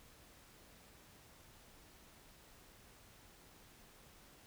silence, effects pink hiss -62 dBFS RMS until 4.46 s

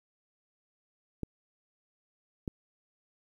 clicks, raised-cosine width 3 ms, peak -21 dBFS, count 2, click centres 1.233 / 2.478 s, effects 10-bit

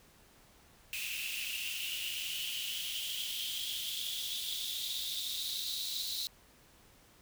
white noise with high-pass filter sweep, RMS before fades -38 dBFS, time 0.93-6.27 s, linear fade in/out 0 ms, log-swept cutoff 2600 to 4000 Hz, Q 8.8, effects pink hiss -62 dBFS RMS until 7.21 s

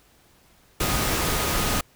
sine tone in noise, 1244.5 Hz, D#6, in tune, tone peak -34 dBFS, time 0.8-1.81 s, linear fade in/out 5 ms, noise pink, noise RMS -24 dBFS, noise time 0.8-1.81 s, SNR -13 dB, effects pink hiss -58 dBFS RMS until 1.95 s

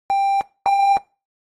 triangle tone pair in turn, 790 / 793.8 Hz, G5 / G5, +13 / +22 cents, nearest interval unison, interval 9 cents, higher second, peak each -13 / -11 dBFS, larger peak second, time 0.1-0.41 / 0.66-0.97 s, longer neither, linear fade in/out 0 ms, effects noise-tail reverb RT60 0.3 s tail -21 dB re dry + AAC 32 kbps

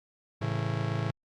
45% pulse chord, A major, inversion none, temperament just, 110 / 137.5 / 165 Hz, A2 / C#3 / E3, 0 / -14 / +2 cents, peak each -31 / -33 / -36 dBFS, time 0.41-1.11 s, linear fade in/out 10 ms, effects low-pass 4000 Hz 12 dB/octave + Opus 48 kbps

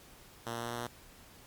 5% pulse tone with pitch steps, 116.54 / 117.28 / 118.03 / 118.78 / 119.54 / 120.3 Hz, A#2 / A#2 / A#2 / A#2 / A#2 / B2, 0 / +11 / +22 / +33 / +44 / -45 cents, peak -25 dBFS, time 0.46-0.874 s, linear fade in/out 10 ms, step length 69 ms, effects pink hiss -56 dBFS RMS until 1.46 s + MP3 96 kbps

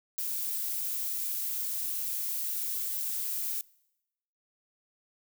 violet noise, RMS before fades -33 dBFS, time 0.18-3.61 s, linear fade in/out 0 ms, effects noise-tail reverb RT60 0.9 s tail -24 dB re dry

